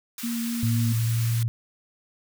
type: high-pass noise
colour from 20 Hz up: white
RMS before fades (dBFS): -36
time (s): 0.18-1.43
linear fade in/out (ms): 2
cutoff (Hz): 1100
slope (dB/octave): 24
type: tone with vibrato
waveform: sine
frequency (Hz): 233.1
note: A#3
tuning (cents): 0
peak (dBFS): -26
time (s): 0.23-0.93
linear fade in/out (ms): 10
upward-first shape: sine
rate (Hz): 4.1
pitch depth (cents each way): 14
type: tone with pitch glide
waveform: sine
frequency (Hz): 113.6 to 115.59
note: A#2 to A#2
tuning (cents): -44 to -14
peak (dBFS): -21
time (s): 0.63-1.48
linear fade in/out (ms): 0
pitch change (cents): +30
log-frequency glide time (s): 0.95-1.16
effects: none